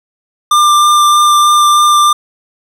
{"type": "tone with vibrato", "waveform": "square", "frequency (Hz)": 1192, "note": "D6", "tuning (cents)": 25, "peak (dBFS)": -6, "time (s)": [0.51, 2.13], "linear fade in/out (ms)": 5, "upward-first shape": "sine", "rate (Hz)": 3.2, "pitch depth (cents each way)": 9, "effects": ["low-pass 12000 Hz 12 dB/octave", "8-bit"]}